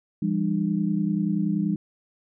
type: tone cluster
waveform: sine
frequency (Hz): 170.3 / 200.7 / 302.8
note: F3 / G3 / D#4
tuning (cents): -43 / +41 / -47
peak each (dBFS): -26 / -24 / -29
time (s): 0.22-1.76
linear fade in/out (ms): 5
effects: none